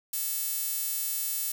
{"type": "tone with high-pass filter", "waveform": "sawtooth", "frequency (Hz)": 440, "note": "A4", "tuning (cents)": 0, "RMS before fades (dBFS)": -31, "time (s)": [0.13, 1.52], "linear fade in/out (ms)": 5, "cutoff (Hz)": 11000, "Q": 0.58, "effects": []}